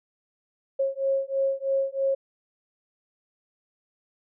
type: beating tone pair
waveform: sine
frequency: 541 / 544.1 Hz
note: C#5 / C#5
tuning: -42 / -32 cents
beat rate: 3.1 Hz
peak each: -26 dBFS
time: 0.79-2.15 s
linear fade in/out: 10 ms
effects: none